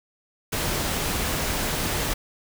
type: noise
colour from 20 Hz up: pink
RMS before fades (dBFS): -26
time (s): 0.52-2.14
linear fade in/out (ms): 10
effects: none